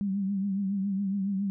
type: tone with vibrato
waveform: sine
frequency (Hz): 196.6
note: G3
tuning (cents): +5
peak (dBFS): -26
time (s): 0.01-1.5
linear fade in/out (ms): 0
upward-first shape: triangle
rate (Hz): 7.2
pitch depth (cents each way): 75
effects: none